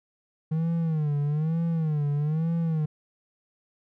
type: tone with vibrato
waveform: triangle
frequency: 155.56 Hz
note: D#3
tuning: in tune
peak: -21 dBFS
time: 0.51-2.86 s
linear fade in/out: 10 ms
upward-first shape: sine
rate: 1.1 Hz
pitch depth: 130 cents each way
effects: none